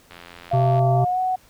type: click train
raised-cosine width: 0.3 ms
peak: -24 dBFS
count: 60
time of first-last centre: 0.11-0.792 s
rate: 86.5 Hz
type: tone with pitch glide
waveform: sine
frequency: 689 to 742.7 Hz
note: F5 to F#5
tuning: -24 to +6 cents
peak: -19 dBFS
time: 0.51-1.36 s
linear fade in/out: 10 ms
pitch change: +130 cents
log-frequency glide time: 0.92-1.19 s
type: harmonic tone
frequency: 128.3 Hz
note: C3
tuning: 34 cents flat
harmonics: 1 / 3 / 5 / 7 / 9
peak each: -17 / -27 / -31 / -34 / -36 dBFS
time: 0.53-1.05 s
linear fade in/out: 10 ms
effects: pink hiss -54 dBFS RMS until 1.49 s